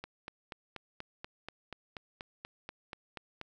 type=click train; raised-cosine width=0.3 ms; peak=-25 dBFS; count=15; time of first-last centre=0.04-3.413 s; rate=4.15 Hz; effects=none